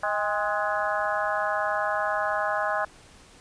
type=harmonic tone with a mistuned harmonic; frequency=210 Hz; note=G#3; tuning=19 cents sharp; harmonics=3 / 4 / 5 / 6 / 7 / 8; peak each=-29 / -30 / -31 / -32 / -32 / -33 dBFS; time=0.03-2.85 s; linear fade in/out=5 ms; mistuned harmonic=4; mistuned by=-60 cents; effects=pink hiss -52 dBFS RMS until 3.4 s + resampled to 22050 Hz